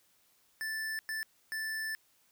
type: tone bursts at uneven times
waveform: square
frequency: 1760 Hz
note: A6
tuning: in tune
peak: -35 dBFS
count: 3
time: 0.61-0.99 / 1.09-1.23 / 1.52-1.95 s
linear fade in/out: 0 ms
effects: white hiss -69 dBFS RMS until 2.31 s